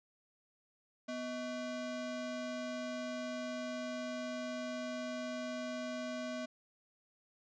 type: ring-modulated tone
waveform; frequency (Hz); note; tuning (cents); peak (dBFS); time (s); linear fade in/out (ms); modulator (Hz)
square; 440; A4; 0; -36; 1.08-6.46; 10; 192
effects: resampled to 16000 Hz